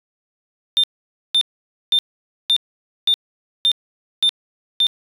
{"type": "tone bursts", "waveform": "sine", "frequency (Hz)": 3600, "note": "A7", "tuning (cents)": 39, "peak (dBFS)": -10, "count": 8, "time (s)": [0.77, 4.868], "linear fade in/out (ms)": 0, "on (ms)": 66, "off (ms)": 510, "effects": ["tanh soft clip ceiling -10 dBFS"]}